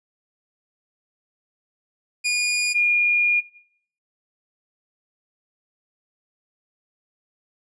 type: tone pair in turn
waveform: sawtooth / sine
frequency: 2439 / 2426 Hz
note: D#7 / D#7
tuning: -35 / -44 cents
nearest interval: unison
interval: 9 cents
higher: first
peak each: -16 dBFS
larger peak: neither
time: 2.24-2.74 / 2.74-3.41 s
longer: second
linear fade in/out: 20 ms
effects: noise-tail reverb RT60 0.6 s tail -17 dB re dry + resampled to 22050 Hz